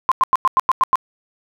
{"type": "tone bursts", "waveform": "sine", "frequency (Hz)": 1046.5, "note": "C6", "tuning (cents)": 0, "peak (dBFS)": -10, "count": 8, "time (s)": [0.09, 0.956], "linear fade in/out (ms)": 0, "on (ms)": 26, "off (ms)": 94, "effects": []}